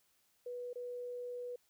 sine tone with dropouts, 490 Hz, B4, 14 cents flat, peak -40 dBFS, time 0.46-1.56 s, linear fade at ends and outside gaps 5 ms, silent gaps 0.732-0.756 s, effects white hiss -74 dBFS RMS until 1.69 s

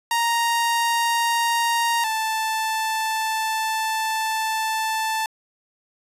sawtooth tone pair in turn, 933 / 880.9 Hz, A#5 / A5, +1 / +2 cents, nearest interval minor second, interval 99 cents, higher first, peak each -15 / -18 dBFS, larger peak first, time 0.11-2.04 / 2.04-5.26 s, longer second, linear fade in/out 2 ms, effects resampled to 32000 Hz

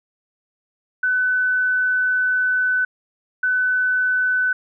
sine tone bursts at uneven times, 1504 Hz, F#6, 28 cents sharp, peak -16 dBFS, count 2, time 1.03-2.85 / 3.43-4.53 s, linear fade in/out 5 ms, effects none

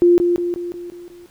sine tone with echo, 349.2 Hz, F4, in tune, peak -8 dBFS, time 0.02-0.18 s, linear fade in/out 0 ms, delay 180 ms, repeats 6, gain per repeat -5 dB, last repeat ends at 1.26 s, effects pink hiss -53 dBFS RMS until 1.3 s

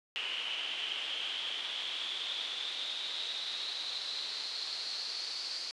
brown noise with band-pass filter sweep, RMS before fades -38 dBFS, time 0.16-5.71 s, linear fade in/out 0 ms, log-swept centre 2900 to 4600 Hz, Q 8.6, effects high-pass 400 Hz 12 dB/octave + resampled to 24000 Hz

